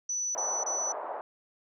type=tone bursts; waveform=sine; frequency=5960 Hz; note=F#8; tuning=12 cents sharp; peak=-29 dBFS; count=3; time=0.09-0.922 s; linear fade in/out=5 ms; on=260 ms; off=26 ms
type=band-pass noise; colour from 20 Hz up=pink; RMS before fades=-37 dBFS; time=0.35-1.21 s; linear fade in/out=0 ms; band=580 to 1000 Hz; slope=24 dB/octave
effects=none